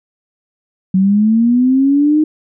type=linear sweep; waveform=sine; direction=up; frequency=185 to 311.1 Hz; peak=-8 dBFS; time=0.94-2.24 s; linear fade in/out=5 ms; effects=none